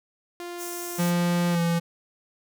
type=tone; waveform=sawtooth; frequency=349.2 Hz; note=F4; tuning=in tune; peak=-30 dBFS; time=0.4-1.55 s; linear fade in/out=0 ms
type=high-pass noise; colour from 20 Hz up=pink; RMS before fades=-37 dBFS; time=0.57-1.14 s; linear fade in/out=50 ms; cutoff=5300 Hz; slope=96 dB/octave
type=tone with pitch glide; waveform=square; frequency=174 to 169.34 Hz; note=F3 to E3; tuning=-6 to +47 cents; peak=-22 dBFS; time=0.98-1.8 s; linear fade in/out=20 ms; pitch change=-47 cents; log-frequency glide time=1.5-1.6 s
effects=none